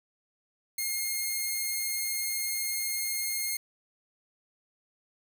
5% pulse tone, 2136 Hz, C7, 35 cents sharp, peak -19 dBFS, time 0.78-3.57 s, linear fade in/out 5 ms, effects none

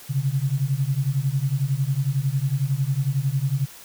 sine beating tone pair, 130.81 / 141.81 Hz, C3 / C#3, 0 / +40 cents, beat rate 11 Hz, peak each -23 dBFS, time 0.09-3.66 s, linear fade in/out 20 ms, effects white hiss -44 dBFS RMS until 3.84 s

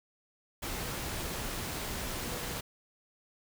sine tone in noise, 489.1 Hz, B4, 17 cents flat, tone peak -47 dBFS, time 2.28-2.55 s, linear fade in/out 10 ms, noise pink, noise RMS -37 dBFS, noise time 0.62-2.61 s, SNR -13 dB, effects none

